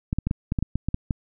clicks, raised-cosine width 5 ms, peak -11 dBFS, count 11, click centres 0.129 / 0.186 / 0.27 / 0.311 / 0.521 / 0.588 / 0.626 / 0.756 / 0.886 / 0.944 / 1.108 s, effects none

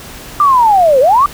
sine linear two-way sweep, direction down then up, 1203 to 493.9 to 1203 Hz, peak -5 dBFS, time 0.4-1.26 s, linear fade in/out 2 ms, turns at 1 s, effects pink hiss -31 dBFS RMS until 1.33 s

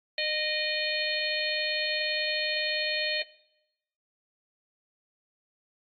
harmonic tone with a mistuned harmonic, 610 Hz, D#5, 34 cents flat, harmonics 1 / 3 / 4 / 5 / 6 / 7, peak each -34 / -34 / -32 / -35 / -37 / -33 dBFS, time 0.18-3.22 s, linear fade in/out 2 ms, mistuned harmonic 3, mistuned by +30 cents, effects noise-tail reverb RT60 0.9 s tail -20 dB re dry + AAC 32 kbps

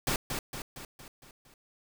pink noise with echo, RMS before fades -29 dBFS, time 0.07-0.16 s, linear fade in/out 2 ms, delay 230 ms, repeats 6, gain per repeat -5 dB, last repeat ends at 1.54 s, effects none

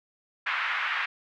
pink band-pass noise, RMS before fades -29 dBFS, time 0.46-1.06 s, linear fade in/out 10 ms, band 1200 to 2600 Hz, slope 24 dB/octave, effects none

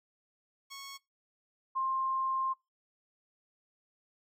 10% pulse / sine tone pair in turn, 1102 / 1057.2 Hz, C#6 / C6, -11 / +18 cents, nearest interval minor second, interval 71 cents, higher first, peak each -35 / -29 dBFS, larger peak second, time 0.7-0.98 / 1.75-2.54 s, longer second, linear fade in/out 20 ms, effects noise-tail reverb RT60 0.2 s tail -22 dB re dry + AAC 48 kbps

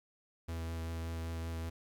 45% pulse tone with vibrato, 82.41 Hz, E2, in tune, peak -37 dBFS, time 0.48-1.7 s, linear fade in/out 10 ms, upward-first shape sine, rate 5.2 Hz, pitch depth 12 cents each way, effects 12-bit

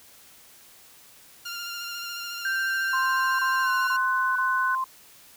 15% pulse tone with vibrato, 1396.9 Hz, F6, in tune, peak -26 dBFS, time 1.45-3.97 s, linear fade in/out 10 ms, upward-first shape square, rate 14 Hz, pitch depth 16 cents each way
sine tone with pitch glide, 1567 to 1496.2 Hz, G6 to F#6, -1 to +19 cents, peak -24 dBFS, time 2.45-4.75 s, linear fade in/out 2 ms, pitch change -80 cents, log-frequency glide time 3.62-3.7 s
sine tone bursts, 1046.5 Hz, C6, in tune, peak -24 dBFS, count 4, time 2.93-4.842 s, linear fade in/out 5 ms, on 460 ms, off 24 ms
effects white hiss -52 dBFS RMS until 5.36 s

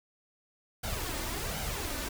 pink noise with flanger, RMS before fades -35 dBFS, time 0.83-2.09 s, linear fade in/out 10 ms, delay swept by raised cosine 1.3 to 3.4 ms, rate 1.3 Hz, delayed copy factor +0.6, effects none

